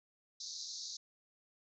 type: band-pass noise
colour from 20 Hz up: pink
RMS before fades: -45 dBFS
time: 0.4-0.97 s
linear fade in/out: 5 ms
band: 3900 to 6600 Hz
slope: 96 dB/octave
effects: none